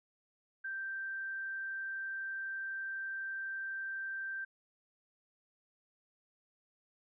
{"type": "tone", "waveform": "sine", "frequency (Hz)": 1568, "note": "G6", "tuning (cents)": 0, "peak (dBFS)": -37, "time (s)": [0.64, 4.45], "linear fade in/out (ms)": 10, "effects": []}